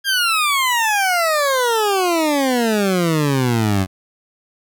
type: exponential sweep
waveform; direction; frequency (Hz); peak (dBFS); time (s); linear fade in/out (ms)
20% pulse; down; 1632 to 91.7; -10; 0.04-3.87; 50
effects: none